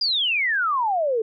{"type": "exponential sweep", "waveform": "sine", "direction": "down", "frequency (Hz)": [4978, 426.3], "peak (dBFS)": -19, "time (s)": [0.01, 1.22], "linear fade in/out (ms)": 5, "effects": []}